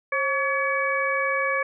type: harmonic tone with a mistuned harmonic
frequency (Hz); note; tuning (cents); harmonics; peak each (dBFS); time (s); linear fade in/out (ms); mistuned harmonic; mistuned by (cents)
567; C#5; +39; 1 / 2 / 3 / 4; -27 / -27 / -27 / -27; 0.12-1.63; 5; 1; -90
effects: none